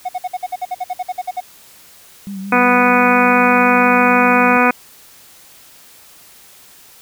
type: tone bursts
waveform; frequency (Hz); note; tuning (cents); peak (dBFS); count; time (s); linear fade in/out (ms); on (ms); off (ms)
triangle; 732; F#5; -19; -16; 15; 0.05-1.406; 10; 40; 54
type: tone with vibrato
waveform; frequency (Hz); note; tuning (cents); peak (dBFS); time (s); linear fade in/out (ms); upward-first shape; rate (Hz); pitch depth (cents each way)
sine; 194.9; G3; -10; -24; 2.27-4.57; 0; triangle; 5.8; 55
type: harmonic tone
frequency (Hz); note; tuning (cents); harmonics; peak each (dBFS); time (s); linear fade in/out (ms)
246.9; B3; 0; 1 / 2 / 3 / 4 / 5 / 6 / 7 / 8 / 9 / 10; -16 / -18 / -18 / -18 / -18 / -18 / -26 / -27 / -22 / -19; 2.52-4.71; 5
effects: white hiss -44 dBFS RMS until 7.01 s